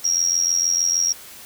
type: tone with amplitude modulation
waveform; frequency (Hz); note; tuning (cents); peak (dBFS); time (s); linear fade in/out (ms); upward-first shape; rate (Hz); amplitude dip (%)
sine; 5630; F8; +13; -13; 0.04-1.13; 10; sine; 86.5; 85
effects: white hiss -41 dBFS RMS until 1.45 s